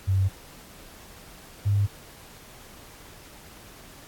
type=tone pair in turn; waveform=sine; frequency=95.7 / 101.16 Hz; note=G2 / G#2; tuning=-41 / -45 cents; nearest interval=minor second; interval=96 cents; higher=second; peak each=-19 dBFS; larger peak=neither; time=0.07-0.29 / 1.65-1.87 s; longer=neither; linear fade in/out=20 ms; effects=pink hiss -48 dBFS RMS until 4.07 s + AAC 64 kbps